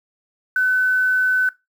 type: tone with quantisation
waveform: sine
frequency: 1510 Hz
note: F#6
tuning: 35 cents sharp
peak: -15 dBFS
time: 0.56-1.49 s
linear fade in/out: 2 ms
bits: 7
effects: noise-tail reverb RT60 0.2 s tail -18 dB re dry